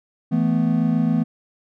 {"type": "chord", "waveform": "triangle", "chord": "E suspended fourth", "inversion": "none", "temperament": "just", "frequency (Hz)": [164.81, 219.8, 247.2], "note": ["E3", "A3", "B3"], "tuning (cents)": [0, -2, 2], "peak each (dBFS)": -19, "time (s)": [0.31, 1.24], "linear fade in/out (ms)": 20, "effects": []}